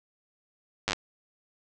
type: slowing click train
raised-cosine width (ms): 0.2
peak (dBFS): -9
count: 6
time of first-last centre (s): 0.88-0.932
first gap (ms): 9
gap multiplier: 1.07
effects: resampled to 22050 Hz + 8-bit